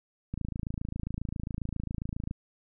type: click train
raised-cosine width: 5 ms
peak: -21 dBFS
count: 55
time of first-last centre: 0.34-2.311 s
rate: 27.4 Hz
effects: none